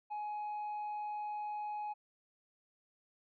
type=tone with tanh clipping; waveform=sine; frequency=839 Hz; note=G#5; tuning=17 cents sharp; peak=-38 dBFS; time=0.1-1.94 s; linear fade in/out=20 ms; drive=2 dB; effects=none